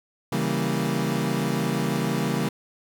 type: chord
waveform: 30% pulse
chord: C# diminished seventh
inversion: none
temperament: equal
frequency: 138.59 / 164.81 / 196 / 233.1 Hz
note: C#3 / E3 / G3 / Bb3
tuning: 0 / 0 / 0 / 0 cents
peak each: -26 dBFS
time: 0.32-2.49 s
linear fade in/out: 5 ms
effects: none